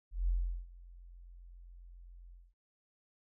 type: tone with ADSR envelope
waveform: sine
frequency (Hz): 43.7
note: F1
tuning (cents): +2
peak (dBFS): -27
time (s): 0.11-2.54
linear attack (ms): 170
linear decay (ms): 380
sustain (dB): -23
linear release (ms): 220
effects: none